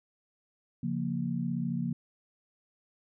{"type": "chord", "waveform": "sine", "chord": "Bb minor", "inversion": "first", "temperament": "just", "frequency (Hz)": [139.85, 174.81, 233.1], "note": ["Db3", "F3", "Bb3"], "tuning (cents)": [16, 2, 0], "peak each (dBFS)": [-35, -33, -33], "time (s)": [0.83, 1.93], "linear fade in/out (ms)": 5, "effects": []}